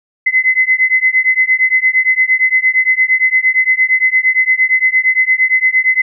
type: beating tone pair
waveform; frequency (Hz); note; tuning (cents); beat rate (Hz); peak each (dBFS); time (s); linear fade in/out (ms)
sine; 2036 / 2044.7; C7 / C7; -48 / -40; 8.7; -12; 0.26-6.02; 10
effects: none